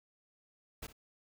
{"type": "noise with echo", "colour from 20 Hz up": "pink", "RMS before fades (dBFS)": -43, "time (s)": [0.82, 0.87], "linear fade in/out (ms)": 10, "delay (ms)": 58, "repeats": 1, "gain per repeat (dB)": -14, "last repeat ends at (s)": 0.928, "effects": []}